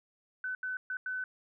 sine tone bursts at uneven times, 1510 Hz, F#6, 35 cents sharp, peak -33 dBFS, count 4, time 0.44-0.55 / 0.63-0.77 / 0.9-0.97 / 1.06-1.24 s, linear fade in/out 2 ms, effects none

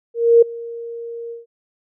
sine tone with ADSR envelope, 466.2 Hz, A#4, in tune, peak -5 dBFS, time 0.14-1.46 s, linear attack 280 ms, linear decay 7 ms, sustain -22 dB, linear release 150 ms, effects none

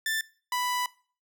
sawtooth tone pair in turn, 1771 / 990.5 Hz, A6 / B5, +11 / +5 cents, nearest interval minor seventh, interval 1006 cents, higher first, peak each -23 dBFS, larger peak neither, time 0.06-0.21 / 0.52-0.86 s, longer second, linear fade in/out 2 ms, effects noise-tail reverb RT60 0.4 s tail -20 dB re dry

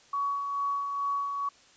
sine tone with tremolo, 1125 Hz, C#6, 25 cents sharp, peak -26 dBFS, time 0.13-1.49 s, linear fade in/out 5 ms, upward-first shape sine, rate 2.3 Hz, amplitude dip 40%, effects white hiss -58 dBFS RMS until 1.76 s + resampled to 16000 Hz

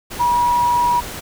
sine tone in noise, 964 Hz, B5, 42 cents flat, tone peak -13 dBFS, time 0.19-1.01 s, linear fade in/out 20 ms, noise pink, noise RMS -30 dBFS, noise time 0.1-1.21 s, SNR +14 dB, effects none

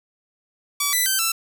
5% pulse tone with pitch steps, 1146 / 1994 / 1549 / 1334 Hz, D6 / B6 / G6 / E6, -43 / +16 / -21 / +20 cents, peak -8 dBFS, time 0.8-1.32 s, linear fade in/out 5 ms, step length 130 ms, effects none

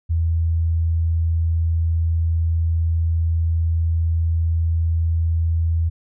sine tone, 82.41 Hz, E2, in tune, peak -16 dBFS, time 0.09-5.9 s, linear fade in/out 20 ms, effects none

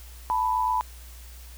sine tone pair together, 880 / 987.8 Hz, A5 / B5, 0 / 0 cents, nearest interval major second, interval 200 cents, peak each -27 / -23 dBFS, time 0.3-0.81 s, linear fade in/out 0 ms, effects added 60 Hz sine -42 dBFS peak until 1.57 s + white hiss -50 dBFS RMS until 1.57 s

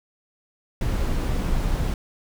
brown noise, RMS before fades -23 dBFS, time 0.81-1.94 s, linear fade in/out 2 ms, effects none

